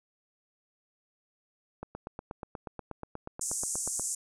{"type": "click train", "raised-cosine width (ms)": 1, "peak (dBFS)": -24, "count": 19, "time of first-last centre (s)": [1.83, 3.996], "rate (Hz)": 8.31}
{"type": "band-pass noise", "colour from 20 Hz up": "pink", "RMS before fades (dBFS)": -34, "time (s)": [3.41, 4.15], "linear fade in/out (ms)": 5, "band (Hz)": [6500, 9600], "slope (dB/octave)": 48}
{"effects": []}